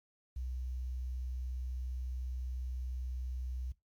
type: tone with quantisation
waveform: sine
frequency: 62.9 Hz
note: B1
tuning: 32 cents sharp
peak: -36 dBFS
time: 0.36-3.72 s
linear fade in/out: 5 ms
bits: 11
effects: noise-tail reverb RT60 0.2 s tail -20 dB re dry + MP3 96 kbps